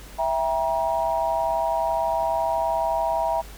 sine chord, E diminished, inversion none, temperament just, 659.3 / 791.1 / 949.3 Hz, E5 / G5 / Bb5, 0 / +16 / +31 cents, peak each -24 / -27 / -25 dBFS, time 0.18-3.42 s, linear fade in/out 20 ms, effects added 50 Hz sine -42 dBFS peak until 3.57 s + pink hiss -45 dBFS RMS until 3.57 s

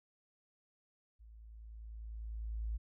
sine tone with level ramp, 55 Hz, A1, in tune, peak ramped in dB -54 to -34 dBFS, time 1.19-2.78 s, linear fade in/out 20 ms, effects none

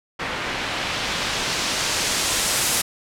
white noise with low-pass filter sweep, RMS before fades -24 dBFS, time 0.19-2.82 s, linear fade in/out 10 ms, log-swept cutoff 2100 to 11000 Hz, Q 0.83, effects none

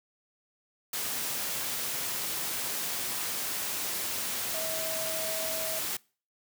sine tone in noise, 643 Hz, E5, 43 cents flat, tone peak -36 dBFS, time 4.54-5.79 s, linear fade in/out 5 ms, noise white, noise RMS -33 dBFS, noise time 0.93-5.97 s, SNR -6 dB, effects noise-tail reverb RT60 0.4 s tail -25 dB re dry + high-pass 100 Hz 12 dB/octave

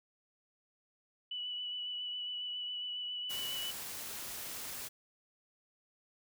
sine tone with vibrato, 2960 Hz, F#7, in tune, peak -37 dBFS, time 1.31-3.71 s, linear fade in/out 5 ms, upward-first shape sine, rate 7.3 Hz, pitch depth 17 cents each way
white noise, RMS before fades -43 dBFS, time 3.29-4.89 s, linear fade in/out 20 ms
effects none

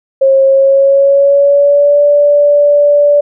sine tone with pitch glide, 539 to 581 Hz, C#5 to D5, -49 to -19 cents, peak -4 dBFS, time 0.21-3.21 s, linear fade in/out 10 ms, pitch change +130 cents, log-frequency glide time 0.45-2.02 s, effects none

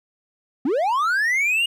triangle linear sweep, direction up, 233 to 2883 Hz, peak -16 dBFS, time 0.65-1.66 s, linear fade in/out 5 ms, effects none

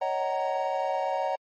triangle chord, D# minor seventh, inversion third, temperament equal with one note detuned, 554.4 / 622.3 / 752.9 / 932.3 Hz, C#5 / D#5 / F#5 / A#5, 0 / 0 / +30 / 0 cents, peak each -29 / -31 / -28 / -30 dBFS, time 0.01-1.36 s, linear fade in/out 10 ms, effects MP3 32 kbps

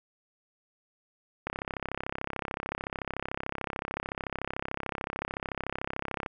click train, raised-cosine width 0.5 ms, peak -17 dBFS, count 162, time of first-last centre 1.47-6.262 s, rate 33.6 Hz, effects none

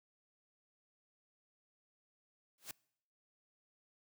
white noise with exponential growth, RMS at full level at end -40 dBFS, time 2.58-2.71 s, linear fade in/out 2 ms, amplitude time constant 27 ms, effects noise-tail reverb RT60 0.7 s tail -25 dB re dry + high-pass 100 Hz 12 dB/octave

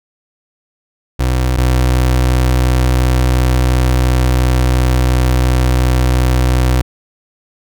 30% pulse tone pair in turn, 63.1 / 62.84 Hz, B1 / B1, +38 / +31 cents, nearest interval unison, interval 7 cents, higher first, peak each -9 / -7 dBFS, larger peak second, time 1.19-1.57 / 1.57-6.82 s, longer second, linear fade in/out 10 ms, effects none

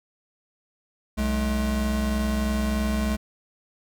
square tone pair together, 63.4 / 213.3 Hz, B1 / G#3, +46 / +46 cents, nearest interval octave + major sixth, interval 2100 cents, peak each -26 dBFS, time 1.17-3.17 s, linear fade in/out 20 ms, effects none

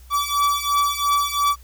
45% pulse beating tone pair, 1151 / 1153.9 Hz, D6 / D6, -35 / -31 cents, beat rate 2.9 Hz, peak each -21 dBFS, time 0.1-1.56 s, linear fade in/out 50 ms, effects added 62 Hz sine -42 dBFS peak until 1.63 s + white hiss -54 dBFS RMS until 1.63 s

